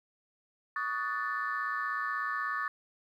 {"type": "chord", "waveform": "sine", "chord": "D# half-diminished seventh", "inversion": "third", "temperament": "equal with one note detuned", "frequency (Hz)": [1128.1, 1244.5, 1480, 1760], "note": ["C#6", "D#6", "F#6", "A6"], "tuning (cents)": [30, 0, 0, 0], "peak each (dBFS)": [-35, -36, -40, -34], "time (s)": [0.76, 2.68], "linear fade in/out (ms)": 2, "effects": ["tanh soft clip ceiling -23 dBFS", "11-bit"]}